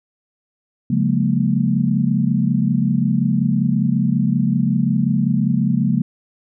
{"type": "chord", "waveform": "sine", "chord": "Bb minor seventh", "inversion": "first", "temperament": "equal with one note detuned", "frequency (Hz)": [138.59, 177.97, 207.7, 233.1], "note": ["Db3", "F3", "Ab3", "Bb3"], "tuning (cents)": [0, 33, 0, 0], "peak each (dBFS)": -20, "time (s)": [0.9, 6.02], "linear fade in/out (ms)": 5, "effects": []}